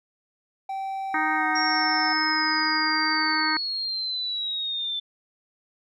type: tone with pitch glide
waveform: triangle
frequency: 775 to 748.6 Hz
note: G5 to F#5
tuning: -20 to +20 cents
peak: -26 dBFS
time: 0.69-2.13 s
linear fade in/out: 5 ms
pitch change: -60 cents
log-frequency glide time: 1.35-1.45 s
type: harmonic tone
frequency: 311.1 Hz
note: D#4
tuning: in tune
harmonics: 1 / 3 / 4 / 5 / 6 / 7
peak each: -31 / -29 / -29 / -28 / -29 / -31 dBFS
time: 1.14-3.57 s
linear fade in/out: 2 ms
type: linear sweep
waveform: sine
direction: down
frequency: 5588 to 3520 Hz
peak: -26 dBFS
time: 1.55-5 s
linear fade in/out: 10 ms
effects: none